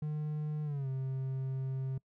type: tone with pitch glide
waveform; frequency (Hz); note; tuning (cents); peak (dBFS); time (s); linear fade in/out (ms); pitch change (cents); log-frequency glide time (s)
triangle; 151.5 to 132.65; D#3 to C3; -46 to +24; -31; 0.02-1.98; 5; -230; 0.64-0.88
effects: noise-tail reverb RT60 0.1 s tail -24 dB re dry